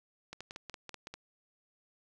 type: clicks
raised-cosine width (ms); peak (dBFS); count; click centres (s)
0.2; -26; 10; 0.33 / 0.406 / 0.509 / 0.561 / 0.697 / 0.742 / 0.893 / 0.943 / 1.071 / 1.14
effects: none